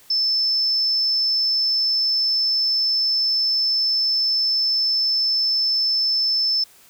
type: tone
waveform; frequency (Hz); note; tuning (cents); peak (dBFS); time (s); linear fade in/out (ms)
sine; 5274; E8; 0; -17; 0.1-6.64; 5
effects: white hiss -51 dBFS RMS until 6.89 s